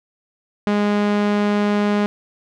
sawtooth tone with low-pass filter, 206.4 Hz, G#3, 10 cents flat, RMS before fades -18 dBFS, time 0.67-2.06 s, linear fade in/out 0 ms, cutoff 3500 Hz, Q 0.52, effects none

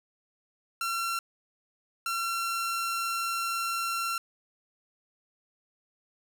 sawtooth tone bursts at uneven times, 1361 Hz, F6, 45 cents flat, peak -25 dBFS, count 2, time 0.81-1.19 / 2.06-4.18 s, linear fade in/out 2 ms, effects none

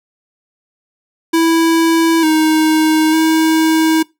square tone with pitch steps, 329 / 313.6 / 319.3 Hz, E4 / D#4 / D#4, -3 / +14 / +45 cents, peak -10 dBFS, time 1.33-4.03 s, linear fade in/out 10 ms, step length 900 ms, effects noise-tail reverb RT60 0.2 s tail -21 dB re dry

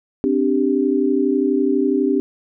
sine chord, C suspended second, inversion none, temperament equal, 261.6 / 293.7 / 392 Hz, C4 / D4 / G4, 0 / 0 / 0 cents, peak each -19 dBFS, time 0.24-2.2 s, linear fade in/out 0 ms, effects none

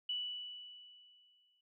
sine tone with exponential decay, 2960 Hz, F#7, in tune, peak -34 dBFS, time 0.09-1.61 s, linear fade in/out 5 ms, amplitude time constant 330 ms, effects none

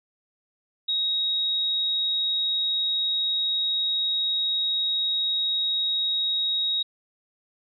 sine tone, 3784 Hz, A#7, 25 cents sharp, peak -22 dBFS, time 0.88-6.83 s, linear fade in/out 10 ms, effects none

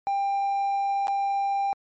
triangle tone with dropouts, 794 Hz, G5, 22 cents sharp, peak -20 dBFS, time 0.07-1.73 s, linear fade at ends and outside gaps 0 ms, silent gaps 1.071-1.081 s, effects tanh soft clip ceiling -16 dBFS + MP3 32 kbps

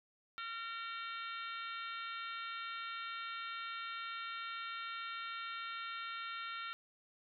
harmonic tone with a mistuned harmonic, 457.8 Hz, A#4, 31 cents flat, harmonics 3 / 4 / 5 / 6 / 7 / 8 / 9, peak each -43 / -51 / -50 / -53 / -53 / -51 / -58 dBFS, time 0.38-6.73 s, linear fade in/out 0 ms, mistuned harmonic 7, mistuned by -44 cents, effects none

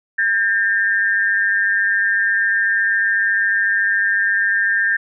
sine tone pair together, 1606.6 / 1807 Hz, G6 / A6, +42 / +46 cents, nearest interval major second, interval 204 cents, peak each -17 dBFS, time 0.18-4.97 s, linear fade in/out 10 ms, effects none

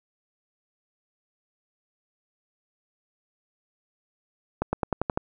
accelerating click train, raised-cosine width 1 ms, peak -10 dBFS, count 7, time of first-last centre 4.62-5.175 s, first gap 110 ms, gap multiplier 0.93, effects none

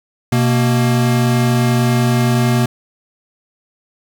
square tone pair together, 125 / 235.7 Hz, B2 / A#3, +21 / +19 cents, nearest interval major seventh, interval 1098 cents, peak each -14 / -17 dBFS, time 0.32-2.66 s, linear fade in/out 5 ms, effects 8-bit

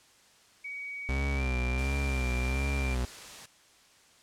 sine tone with pitch glide, 2259 to 2369 Hz, C#7 to D7, +32 to +14 cents, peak -36 dBFS, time 0.64-2.95 s, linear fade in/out 10 ms, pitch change +82 cents, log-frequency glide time 1.35-1.42 s
40% pulse tone with vibrato, 65.41 Hz, C2, in tune, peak -27 dBFS, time 1.09-3.05 s, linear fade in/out 0 ms, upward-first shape sine, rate 1.4 Hz, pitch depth 100 cents each way
white noise, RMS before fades -45 dBFS, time 1.78-3.46 s, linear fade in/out 5 ms
effects white hiss -60 dBFS RMS until 4.22 s + low-pass 8000 Hz 12 dB/octave

